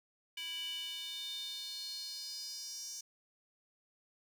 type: tone with high-pass filter sweep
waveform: square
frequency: 329.6 Hz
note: E4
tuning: in tune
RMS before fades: -43 dBFS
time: 0.37-3.01 s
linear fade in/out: 5 ms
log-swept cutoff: 2700 to 5900 Hz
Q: 6.8
effects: none